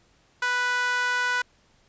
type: tone with high-pass filter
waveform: sawtooth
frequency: 493.9 Hz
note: B4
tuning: in tune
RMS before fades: -25 dBFS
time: 0.42-1.42 s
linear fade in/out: 5 ms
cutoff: 1300 Hz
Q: 5.9
effects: pink hiss -62 dBFS RMS until 1.88 s + resampled to 16000 Hz

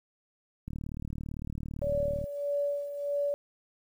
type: click train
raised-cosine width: 5 ms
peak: -25 dBFS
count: 60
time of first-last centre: 0.68-2.241 s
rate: 37.8 Hz
type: tone with tremolo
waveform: sine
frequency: 573 Hz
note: D5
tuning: 43 cents flat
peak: -26 dBFS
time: 1.82-3.34 s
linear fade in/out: 0 ms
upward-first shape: sine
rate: 1.6 Hz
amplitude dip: 65%
effects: 10-bit

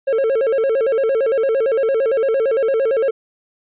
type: tone with vibrato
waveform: triangle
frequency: 492.9 Hz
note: B4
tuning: 3 cents flat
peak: -12 dBFS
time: 0.07-3.11 s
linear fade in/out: 10 ms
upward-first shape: square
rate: 8.8 Hz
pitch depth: 170 cents each way
effects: resampled to 8000 Hz

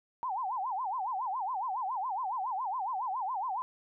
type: tone with vibrato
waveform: sine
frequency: 884 Hz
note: A5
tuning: 8 cents sharp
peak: -31 dBFS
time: 0.23-3.62 s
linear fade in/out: 0 ms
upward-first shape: sine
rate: 7.2 Hz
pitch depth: 300 cents each way
effects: none

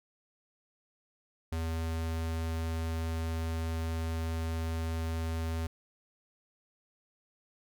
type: tone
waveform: square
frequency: 81.6 Hz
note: E2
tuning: 17 cents flat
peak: -32 dBFS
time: 1.52-5.67 s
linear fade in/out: 5 ms
effects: none

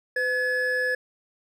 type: tone pair together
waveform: triangle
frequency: 505 / 1705.5 Hz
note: B4 / G#6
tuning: +39 / +46 cents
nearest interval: octave + major sixth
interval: 2107 cents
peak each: -26 / -22 dBFS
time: 0.16-0.95 s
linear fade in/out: 5 ms
effects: none

